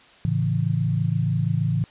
sine chord, A major, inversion none, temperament equal, 110 / 138.59 / 164.81 Hz, A2 / C#3 / E3, 0 / 0 / 0 cents, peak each -24 dBFS, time 0.25-1.84 s, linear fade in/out 0 ms, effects white hiss -51 dBFS RMS until 1.9 s + resampled to 8000 Hz

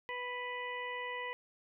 harmonic tone, 493.9 Hz, B4, in tune, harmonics 1 / 2 / 4 / 5 / 6, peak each -44 / -42 / -41 / -50 / -50 dBFS, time 0.09-1.33 s, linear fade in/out 0 ms, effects none

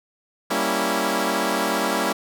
10% pulse chord, G diminished seventh, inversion none, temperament equal, 196 / 233.1 / 277.2 / 329.6 Hz, G3 / Bb3 / Db4 / Fb4, 0 / 0 / 0 / 0 cents, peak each -18 dBFS, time 0.5-2.13 s, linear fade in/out 10 ms, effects none

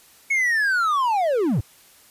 triangle linear sweep, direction down, 2217 to 81 Hz, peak -16 dBFS, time 0.3-1.61 s, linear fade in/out 10 ms, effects white hiss -52 dBFS RMS until 2.1 s + resampled to 32000 Hz

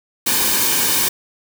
white noise with comb filter, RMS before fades -17 dBFS, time 0.26-1.09 s, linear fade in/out 10 ms, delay 1.5 ms, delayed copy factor -0.6, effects none

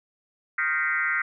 sine tone with frequency modulation, 1713 Hz, A6, 47 cents flat, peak -22 dBFS, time 0.58-1.22 s, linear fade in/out 5 ms, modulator 157 Hz, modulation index 2.6, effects none

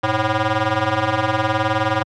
10% pulse ring-modulated tone, 217.6 Hz, A3, 19 cents flat, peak -5 dBFS, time 0.03-2.03 s, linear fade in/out 10 ms, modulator 336 Hz, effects high-pass 100 Hz 12 dB/octave + low-pass 3000 Hz 12 dB/octave

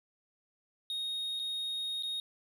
triangle tone with dropouts, 3729 Hz, A#7, in tune, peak -32 dBFS, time 0.9-2.2 s, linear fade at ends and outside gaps 1 ms, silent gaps 1.393-1.397 / 2.025-2.033 s, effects none

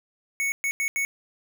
square tone bursts at uneven times, 2217 Hz, C#7, in tune, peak -24 dBFS, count 4, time 0.4-0.52 / 0.64-0.71 / 0.8-0.88 / 0.96-1.05 s, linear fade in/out 0 ms, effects none

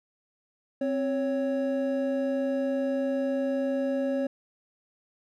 triangle tone pair together, 263.2 / 555.3 Hz, C4 / C#5, +10 / +3 cents, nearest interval octave + minor second, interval 1293 cents, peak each -26 dBFS, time 0.81-4.27 s, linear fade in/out 5 ms, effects none

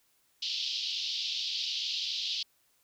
pink band-pass noise, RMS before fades -34 dBFS, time 0.42-2.43 s, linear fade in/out 5 ms, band 3000 to 5100 Hz, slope 48 dB/octave, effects white hiss -70 dBFS RMS until 2.83 s

